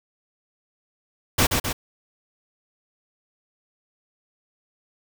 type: noise with echo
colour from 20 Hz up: pink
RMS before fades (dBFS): -18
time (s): 1.38-1.47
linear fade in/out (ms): 10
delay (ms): 130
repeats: 2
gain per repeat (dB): -4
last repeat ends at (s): 1.73
effects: none